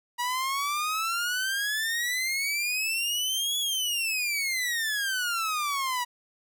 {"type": "exponential two-way sweep", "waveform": "sawtooth", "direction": "up then down", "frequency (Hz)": [960, 3410, 960], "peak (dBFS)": -23, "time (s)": [0.18, 6.05], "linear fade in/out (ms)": 20, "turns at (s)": 3.58, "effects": []}